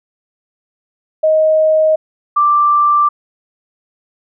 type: tone pair in turn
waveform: sine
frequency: 627 / 1176.8 Hz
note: D#5 / D6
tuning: +13 / +3 cents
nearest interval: major seventh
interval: 1090 cents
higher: second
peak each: -8 dBFS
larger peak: neither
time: 1.23-1.96 / 2.36-3.09 s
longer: neither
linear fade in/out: 10 ms
effects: none